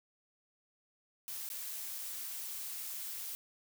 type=noise with dropouts; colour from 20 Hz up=blue; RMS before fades=-42 dBFS; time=1.28-3.35 s; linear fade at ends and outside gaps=0 ms; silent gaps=1.49-1.501 / 1.985-1.988 s; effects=none